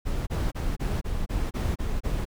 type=noise bursts; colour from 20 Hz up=brown; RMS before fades=-27 dBFS; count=9; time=0.05-2.254 s; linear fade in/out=20 ms; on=220 ms; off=28 ms; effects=none